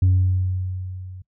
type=tone with level ramp; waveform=sine; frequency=92.5 Hz; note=F#2; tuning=in tune; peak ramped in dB=-10 to -35 dBFS; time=0.02-1.22 s; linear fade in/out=5 ms; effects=noise-tail reverb RT60 0.1 s tail -21 dB re dry + tanh soft clip ceiling -11 dBFS